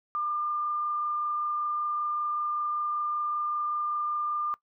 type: tone with frequency modulation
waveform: sine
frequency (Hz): 1199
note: D6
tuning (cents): +36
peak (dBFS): -27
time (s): 0.15-4.54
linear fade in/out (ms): 0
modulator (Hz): 25.2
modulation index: 0.3
effects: noise-tail reverb RT60 0.1 s tail -20 dB re dry